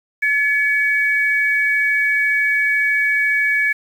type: tone pair together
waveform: sine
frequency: 1715 / 2257 Hz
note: A6 / C#7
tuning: -45 / +31 cents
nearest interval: perfect fourth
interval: 476 cents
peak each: -17 dBFS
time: 0.22-3.73 s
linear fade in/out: 10 ms
effects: 7-bit